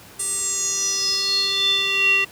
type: tone with band-pass filter sweep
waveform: square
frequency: 392 Hz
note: G4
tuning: in tune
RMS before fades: -21 dBFS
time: 0.19-2.25 s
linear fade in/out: 10 ms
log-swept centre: 8900 to 2500 Hz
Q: 9.1
effects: pink hiss -44 dBFS RMS until 2.31 s + high-pass 80 Hz 12 dB/octave